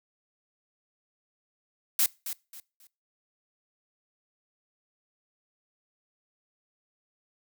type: noise with echo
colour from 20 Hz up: blue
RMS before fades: -23 dBFS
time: 1.99-2.06 s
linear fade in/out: 2 ms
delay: 270 ms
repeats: 3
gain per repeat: -11 dB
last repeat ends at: 2.87 s
effects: noise-tail reverb RT60 0.3 s tail -23 dB re dry